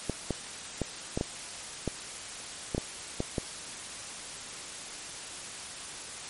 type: clicks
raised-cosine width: 2 ms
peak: -15 dBFS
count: 10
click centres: 0.097 / 0.307 / 0.817 / 1.175 / 1.211 / 1.877 / 2.748 / 2.78 / 3.204 / 3.382 s
effects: white hiss -41 dBFS RMS until 6.29 s + MP3 48 kbps

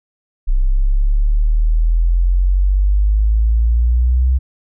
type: exponential sweep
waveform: sine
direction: up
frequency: 31.76 to 64.8 Hz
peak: -10 dBFS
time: 0.47-4.39 s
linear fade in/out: 20 ms
effects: none

